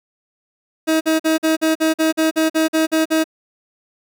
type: tone bursts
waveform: 30% pulse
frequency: 318.1 Hz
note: D#4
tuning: 38 cents sharp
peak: -11 dBFS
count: 13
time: 0.87-3.242 s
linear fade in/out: 20 ms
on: 140 ms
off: 46 ms
effects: none